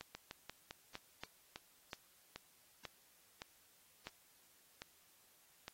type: slowing click train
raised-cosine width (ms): 0.2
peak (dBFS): -28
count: 15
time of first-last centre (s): 0.01-5.681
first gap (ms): 140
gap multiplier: 1.15
effects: white hiss -69 dBFS RMS until 5.73 s + AAC 48 kbps